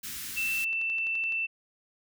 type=band-stop noise; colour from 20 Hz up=white; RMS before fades=-38 dBFS; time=0.03-0.65 s; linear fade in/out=10 ms; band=310 to 1400 Hz; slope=24 dB/octave
type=tone; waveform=sine; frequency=2669 Hz; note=E7; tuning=21 cents sharp; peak=-27 dBFS; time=0.36-1.47 s; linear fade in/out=20 ms
type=click train; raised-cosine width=0.2 ms; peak=-30 dBFS; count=8; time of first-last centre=0.73-1.323 s; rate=11.8 Hz
effects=none